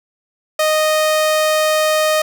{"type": "tone", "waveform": "sawtooth", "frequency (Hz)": 620, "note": "D#5", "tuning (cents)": -6, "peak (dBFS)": -9, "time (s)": [0.59, 2.22], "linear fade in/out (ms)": 5, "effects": []}